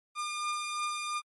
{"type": "beating tone pair", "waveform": "sawtooth", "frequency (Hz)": [1205, 1207.9], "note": ["D6", "D6"], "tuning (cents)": [44, 48], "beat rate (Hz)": 2.9, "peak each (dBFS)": [-29, -36], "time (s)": [0.15, 1.22], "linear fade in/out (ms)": 50, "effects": ["MP3 48 kbps"]}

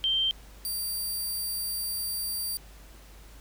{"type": "tone pair in turn", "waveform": ["sine", "5% pulse"], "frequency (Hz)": [3140, 4705], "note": ["G7", "D8"], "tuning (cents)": [2, 2], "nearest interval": "perfect fifth", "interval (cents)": 700, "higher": "second", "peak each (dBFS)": -23, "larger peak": "neither", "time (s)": [[0.04, 0.31], [0.65, 2.57]], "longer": "second", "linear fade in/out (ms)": 0, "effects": ["added 50 Hz sine -48 dBFS peak until 3.4 s", "pink hiss -54 dBFS RMS until 3.4 s"]}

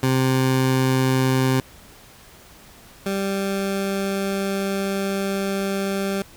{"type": "tone pair in turn", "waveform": "20% pulse", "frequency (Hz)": [130.81, 195.99], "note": ["C3", "G3"], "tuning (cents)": [0, 0], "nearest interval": "perfect fifth", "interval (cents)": 700, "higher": "second", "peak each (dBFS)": [-12, -17], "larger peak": "first", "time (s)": [[0.03, 1.6], [3.06, 6.22]], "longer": "second", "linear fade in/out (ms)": 2, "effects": ["pink hiss -47 dBFS RMS until 6.36 s"]}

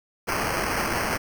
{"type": "noise with sample-and-hold", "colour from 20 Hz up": "blue", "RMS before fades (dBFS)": -26, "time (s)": [0.27, 1.18], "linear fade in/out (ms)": 20, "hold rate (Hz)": 3675, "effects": []}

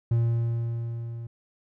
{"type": "tone with level ramp", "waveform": "triangle", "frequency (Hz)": 116.54, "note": "A#2", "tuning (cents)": 0, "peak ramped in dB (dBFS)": [-17, -32], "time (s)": [0.11, 1.27], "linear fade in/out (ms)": 5, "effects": []}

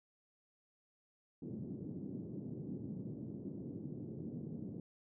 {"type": "band-pass noise", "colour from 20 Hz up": "pink", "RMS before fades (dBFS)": -45, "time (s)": [1.42, 4.8], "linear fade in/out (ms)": 2, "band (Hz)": [130, 340], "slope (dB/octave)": 24, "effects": []}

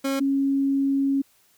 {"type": "tone pair in turn", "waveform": ["30% pulse", "sine"], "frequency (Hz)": [272.2, 274.7], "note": ["C#4", "C#4"], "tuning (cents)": [-31, -16], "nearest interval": "unison", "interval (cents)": 15, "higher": "second", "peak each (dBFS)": [-20, -19], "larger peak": "second", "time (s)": [[0.04, 0.2], [0.2, 1.22]], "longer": "second", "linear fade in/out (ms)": 10, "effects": ["white hiss -61 dBFS RMS until 1.57 s"]}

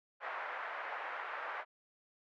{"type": "band-pass noise", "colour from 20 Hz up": "white", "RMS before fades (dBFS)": -42, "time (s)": [0.2, 1.65], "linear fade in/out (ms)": 50, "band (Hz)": [590, 1800], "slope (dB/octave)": 24, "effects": []}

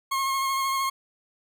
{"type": "tone with vibrato", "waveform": "40% pulse", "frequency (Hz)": 1080, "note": "C#6", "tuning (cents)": -45, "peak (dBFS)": -23, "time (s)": [0.11, 0.9], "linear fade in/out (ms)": 10, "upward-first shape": "triangle", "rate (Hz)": 13, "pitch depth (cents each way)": 25, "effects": []}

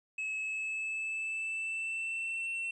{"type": "tone with pitch glide", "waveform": "triangle", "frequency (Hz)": [2583, 2702], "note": ["E7", "E7"], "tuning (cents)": [-36, 42], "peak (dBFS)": -32, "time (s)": [0.18, 2.71], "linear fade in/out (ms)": 5, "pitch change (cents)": 78, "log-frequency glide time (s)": [0.37, 2.54], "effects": ["resampled to 24000 Hz", "12-bit"]}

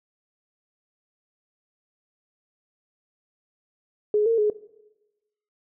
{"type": "tone with pitch steps", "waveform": "sine", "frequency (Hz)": [420.3, 457.5, 421.3], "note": ["G#4", "A#4", "G#4"], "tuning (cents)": [21, -32, 25], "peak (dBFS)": -17, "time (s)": [4.14, 4.5], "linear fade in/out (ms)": 2, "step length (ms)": 120, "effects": ["noise-tail reverb RT60 1.0 s tail -18 dB re dry"]}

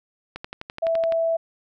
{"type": "click train", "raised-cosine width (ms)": 0.3, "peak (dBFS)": -17, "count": 10, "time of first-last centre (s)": [0.36, 1.123], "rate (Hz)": 11.8}
{"type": "tone", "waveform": "sine", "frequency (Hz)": 659.3, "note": "E5", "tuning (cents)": 0, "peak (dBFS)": -19, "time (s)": [0.82, 1.37], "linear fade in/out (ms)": 10}
{"effects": []}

